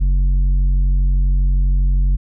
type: tone with tanh clipping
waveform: triangle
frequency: 46.25 Hz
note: F#1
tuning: in tune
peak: -13 dBFS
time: 0-2.17 s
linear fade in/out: 20 ms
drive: 11 dB
effects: none